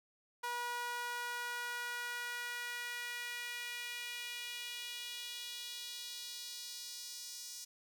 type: tone with high-pass filter sweep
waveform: sawtooth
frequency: 482.8 Hz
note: B4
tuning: 39 cents flat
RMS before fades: -43 dBFS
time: 0.43-7.65 s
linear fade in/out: 10 ms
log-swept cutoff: 1000 to 5600 Hz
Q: 2.1
effects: none